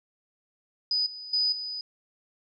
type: tone with level steps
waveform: sine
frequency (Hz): 4978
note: D#8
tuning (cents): 0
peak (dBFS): -23 / -38 / -22 / -32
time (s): 0.91-1.81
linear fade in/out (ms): 2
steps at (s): 1.06 / 1.33 / 1.52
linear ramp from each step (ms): 5
effects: none